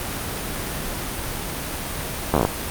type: slowing click train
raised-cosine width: 1 ms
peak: -3 dBFS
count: 8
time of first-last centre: 2.34-2.45 s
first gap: 12 ms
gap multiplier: 1.09
effects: pink hiss -28 dBFS RMS until 2.7 s + Opus 32 kbps